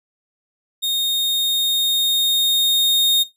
40% pulse tone with level ramp, 3700 Hz, A#7, 14 cents flat, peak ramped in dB -17 to -12 dBFS, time 0.82-3.24 s, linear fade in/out 20 ms, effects noise-tail reverb RT60 0.2 s tail -18 dB re dry

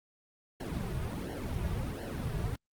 brown noise with flanger, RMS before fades -35 dBFS, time 0.6-2.56 s, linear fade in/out 5 ms, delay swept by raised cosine 0.81 to 3.91 ms, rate 1.4 Hz, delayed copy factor -0.9, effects Opus 48 kbps

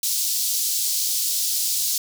pink high-pass noise, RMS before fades -23 dBFS, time 0.03-1.98 s, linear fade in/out 2 ms, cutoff 4400 Hz, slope 24 dB/octave, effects none

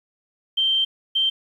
sine tone bursts at uneven times, 3136 Hz, G7, in tune, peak -17 dBFS, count 2, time 0.57-0.85 / 1.15-1.3 s, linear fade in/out 10 ms, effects 9-bit

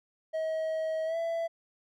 triangle tone with pitch glide, 637 to 665.6 Hz, D#5 to E5, +41 to +17 cents, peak -27 dBFS, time 0.33-1.48 s, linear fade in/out 20 ms, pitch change +76 cents, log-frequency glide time 1.05-1.17 s, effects none

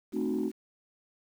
sine chord, A diminished seventh, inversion none, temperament equal with one note detuned, 220 / 261.6 / 306.1 / 370 Hz, A3 / C4 / Eb4 / Gb4, 0 / 0 / -28 / 0 cents, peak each -32 dBFS, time 0.12-0.52 s, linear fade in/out 50 ms, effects tanh soft clip ceiling -22 dBFS + 9-bit

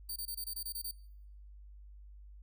5% pulse tone bursts, 4600 Hz, D8, 37 cents flat, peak -31 dBFS, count 9, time 0.09-0.912 s, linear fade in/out 5 ms, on 70 ms, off 24 ms, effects noise-tail reverb RT60 0.8 s tail -23 dB re dry + added 50 Hz sine -50 dBFS peak until 2.42 s

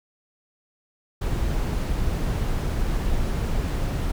brown noise, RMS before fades -24 dBFS, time 1.21-4.12 s, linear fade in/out 10 ms, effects none

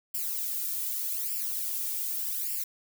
violet noise with flanger, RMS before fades -32 dBFS, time 0.14-2.64 s, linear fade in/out 5 ms, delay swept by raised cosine 0.39 to 2.19 ms, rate 0.84 Hz, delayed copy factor +0.9, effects none

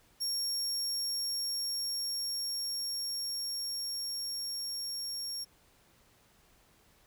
30% pulse tone with level ramp, 5540 Hz, F8, 15 cents flat, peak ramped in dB -27 to -32 dBFS, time 0.2-5.45 s, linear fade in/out 20 ms, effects pink hiss -65 dBFS RMS until 7.06 s

